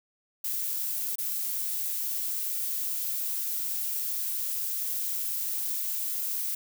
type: noise with dropouts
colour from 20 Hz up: violet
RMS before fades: -31 dBFS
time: 0.44-6.55 s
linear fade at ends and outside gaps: 5 ms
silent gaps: 1.157-1.183 s
effects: none